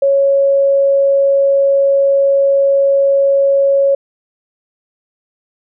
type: tone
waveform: sine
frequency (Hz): 553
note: C#5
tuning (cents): -4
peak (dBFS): -8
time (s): 0.02-3.95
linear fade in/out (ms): 5
effects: none